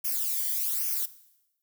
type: noise with flanger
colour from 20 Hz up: violet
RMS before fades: -29 dBFS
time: 0.04-1.06 s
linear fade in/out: 10 ms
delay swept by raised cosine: 0.25 to 0.78 ms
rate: 1.2 Hz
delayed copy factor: -0.95
effects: noise-tail reverb RT60 0.9 s tail -17 dB re dry